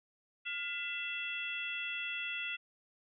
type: harmonic tone with a mistuned harmonic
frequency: 670 Hz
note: E5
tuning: 28 cents sharp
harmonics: 2 / 3 / 4 / 5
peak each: -44 / -44 / -38 / -44 dBFS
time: 0.45-2.57 s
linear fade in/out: 20 ms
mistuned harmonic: 2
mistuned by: +95 cents
effects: none